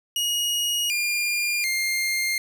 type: tone with pitch steps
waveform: sawtooth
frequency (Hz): 2884 / 2406 / 2114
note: F#7 / D7 / C7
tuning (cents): -45 / +41 / +17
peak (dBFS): -19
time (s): 0.16-2.38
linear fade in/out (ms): 2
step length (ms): 740
effects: none